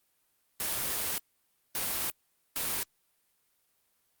white noise bursts at uneven times, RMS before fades -32 dBFS, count 3, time 0.6-1.18 / 1.75-2.1 / 2.56-2.83 s, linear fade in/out 0 ms, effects white hiss -73 dBFS RMS until 4.2 s + Opus 32 kbps

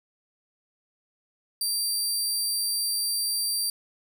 20% pulse tone, 4699 Hz, D8, in tune, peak -19 dBFS, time 1.61-3.7 s, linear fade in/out 2 ms, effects none

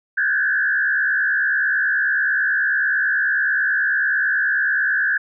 sine tone with frequency modulation, 1610 Hz, G6, 46 cents sharp, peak -16 dBFS, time 0.17-5.18 s, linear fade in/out 10 ms, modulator 69.2 Hz, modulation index 1.6, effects none

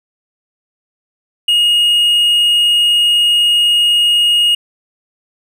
triangle tone, 2868 Hz, F7, 45 cents sharp, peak -7 dBFS, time 1.48-4.55 s, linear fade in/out 5 ms, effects none

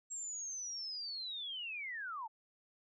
sine linear sweep, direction down, 7590 to 830.6 Hz, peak -40 dBFS, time 0.1-2.28 s, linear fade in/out 20 ms, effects none

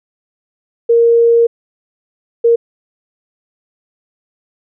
sine tone bursts at uneven times, 466.2 Hz, A#4, in tune, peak -6 dBFS, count 2, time 0.89-1.47 / 2.44-2.56 s, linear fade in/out 10 ms, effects none

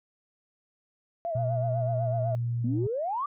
sine tone with vibrato, 661 Hz, E5, 5 cents sharp, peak -28 dBFS, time 1.25-2.35 s, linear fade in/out 0 ms, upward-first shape sine, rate 8 Hz, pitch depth 77 cents each way
sine tone with pitch glide, 121.2 to 118.57 Hz, B2 to A#2, -32 to +30 cents, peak -26 dBFS, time 1.35-2.87 s, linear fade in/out 5 ms, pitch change -38 cents, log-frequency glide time 1.74-2.25 s
sine exponential sweep, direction up, 224.2 to 1203 Hz, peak -27 dBFS, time 2.64-3.26 s, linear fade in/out 5 ms
effects tanh soft clip ceiling -16 dBFS

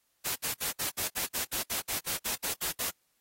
white noise bursts, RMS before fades -32 dBFS, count 15, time 0.24-2.908 s, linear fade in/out 20 ms, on 120 ms, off 62 ms, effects white hiss -74 dBFS RMS until 3.2 s + AAC 48 kbps

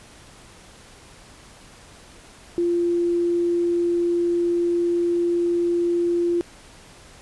sine tone, 345.6 Hz, F4, 18 cents flat, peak -18 dBFS, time 2.58-6.41 s, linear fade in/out 0 ms, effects pink hiss -47 dBFS RMS until 7.21 s + resampled to 24000 Hz

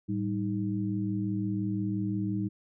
sine tone cluster, 108.9 / 194.7 / 311.5 Hz, A2 / G3 / D#4, -17 / -12 / +2 cents, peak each -33 / -31 / -33 dBFS, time 0.08-2.49 s, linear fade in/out 20 ms, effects none

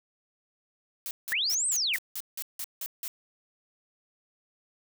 blue noise bursts, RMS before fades -35 dBFS, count 10, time 1.06-3.08 s, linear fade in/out 0 ms, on 49 ms, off 170 ms
sine linear two-way sweep, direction up then down, 1661.2 to 8470 to 1804 Hz, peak -25 dBFS, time 1.32-1.96 s, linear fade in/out 0 ms, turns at 1.67 s
effects none

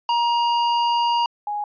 square / sine tone pair in turn, 945 / 829.9 Hz, A#5 / G#5, +23 / -1 cents, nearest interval major second, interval 224 cents, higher first, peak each -18 / -23 dBFS, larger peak first, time 0.09-1.26 / 1.47-1.64 s, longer first, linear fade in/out 2 ms, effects resampled to 11025 Hz

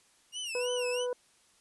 sawtooth tone with vibrato, 2794 Hz, F7, in tune, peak -32 dBFS, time 0.32-1.07 s, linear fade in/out 50 ms, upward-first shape sine, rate 3.1 Hz, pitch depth 140 cents each way
harmonic tone, 493.9 Hz, B4, in tune, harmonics 1 / 2 / 3, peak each -30 / -43 / -50 dBFS, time 0.55-1.13 s, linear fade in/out 2 ms
effects white hiss -65 dBFS RMS until 1.6 s + resampled to 24000 Hz

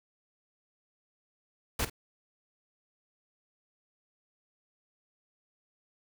pink noise with echo, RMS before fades -30 dBFS, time 1.79-1.85 s, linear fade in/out 5 ms, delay 49 ms, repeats 1, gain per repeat -14 dB, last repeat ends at 1.899 s, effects none

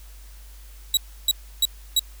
sawtooth tone bursts, 3867 Hz, B7, 37 cents flat, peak -13 dBFS, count 4, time 0.94-1.994 s, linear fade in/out 2 ms, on 31 ms, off 310 ms, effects added 50 Hz sine -41 dBFS peak until 2.2 s + white hiss -52 dBFS RMS until 2.2 s

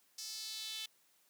sawtooth tone with high-pass filter sweep, 437.2 Hz, A4, 11 cents flat, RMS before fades -44 dBFS, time 0.18-0.86 s, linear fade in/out 5 ms, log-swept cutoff 5300 to 3300 Hz, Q 3.5, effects white hiss -71 dBFS RMS until 1.29 s + high-pass 150 Hz 12 dB/octave

